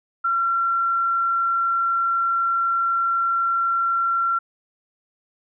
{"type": "tone", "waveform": "sine", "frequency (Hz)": 1364, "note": "F6", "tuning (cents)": -41, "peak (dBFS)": -18, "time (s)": [0.24, 4.39], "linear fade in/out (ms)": 10, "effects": []}